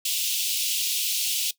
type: high-pass noise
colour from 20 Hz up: pink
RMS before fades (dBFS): -26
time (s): 0.05-1.51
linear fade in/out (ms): 5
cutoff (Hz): 2700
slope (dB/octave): 48
effects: noise-tail reverb RT60 0.1 s tail -18 dB re dry